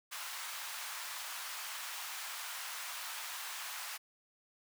pink high-pass noise, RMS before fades -43 dBFS, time 0.11-3.98 s, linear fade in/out 20 ms, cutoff 920 Hz, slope 24 dB/octave, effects none

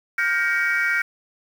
sine chord, G half-diminished seventh, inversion third, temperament just, 1411.2 / 1568 / 1881.6 / 2258 Hz, F6 / G6 / Bb6 / Db7, +18 / 0 / +16 / +31 cents, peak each -23 dBFS, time 0.18-1.02 s, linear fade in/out 5 ms, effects tanh soft clip ceiling -13 dBFS + 7-bit

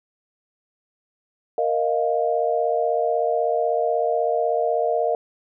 sine chord, Bb suspended fourth, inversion none, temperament equal, 466.2 / 622.3 / 698.5 Hz, Bb4 / Eb5 / F5, 0 / 0 / 0 cents, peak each -23 dBFS, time 1.58-5.15 s, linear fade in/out 2 ms, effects none

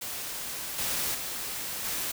white noise with level steps, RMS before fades -36 / -30 / -35 / -32 dBFS, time 0.01-2.12 s, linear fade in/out 10 ms, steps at 0.78 / 1.14 / 1.84 s, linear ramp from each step 10 ms, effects none

